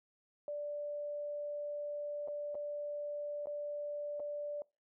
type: tone with dropouts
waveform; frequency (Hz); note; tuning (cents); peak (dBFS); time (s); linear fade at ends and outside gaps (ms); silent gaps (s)
sine; 586; D5; -4; -37; 0.48-4.62; 1; 2.276-2.283 / 2.546-2.552 / 3.458-3.47 / 4.197-4.201
effects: noise-tail reverb RT60 0.3 s tail -25 dB re dry